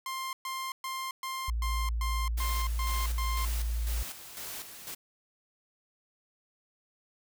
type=tone bursts; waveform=sawtooth; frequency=1054 Hz; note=C6; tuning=12 cents sharp; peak=-30 dBFS; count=9; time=0.06-3.45 s; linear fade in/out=2 ms; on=270 ms; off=120 ms
type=tone; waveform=sine; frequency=57 Hz; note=A#1; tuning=38 cents flat; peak=-28 dBFS; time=1.48-4.03 s; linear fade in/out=5 ms
type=noise with tremolo; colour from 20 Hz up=white; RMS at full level=-40 dBFS; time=2.37-4.95 s; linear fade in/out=10 ms; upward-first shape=square; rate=2 Hz; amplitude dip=55%
effects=none